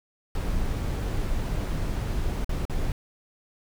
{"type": "noise with dropouts", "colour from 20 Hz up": "brown", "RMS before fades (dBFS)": -27, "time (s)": [0.35, 2.92], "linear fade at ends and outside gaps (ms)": 1, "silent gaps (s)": [[2.445, 2.493], [2.653, 2.697]], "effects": []}